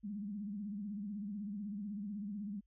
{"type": "tone with vibrato", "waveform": "sine", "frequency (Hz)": 204.5, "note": "G#3", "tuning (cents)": -26, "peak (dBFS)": -39, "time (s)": [0.03, 2.61], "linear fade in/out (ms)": 20, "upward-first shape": "sine", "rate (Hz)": 16, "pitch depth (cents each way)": 100, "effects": ["added 50 Hz sine -70 dBFS peak until 2.66 s"]}